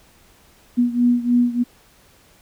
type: beating tone pair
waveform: sine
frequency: 241.5 / 244.8 Hz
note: B3 / B3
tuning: -39 / -15 cents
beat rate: 3.3 Hz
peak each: -16 / -19 dBFS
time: 0.77-1.64 s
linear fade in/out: 20 ms
effects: pink hiss -53 dBFS RMS until 2.41 s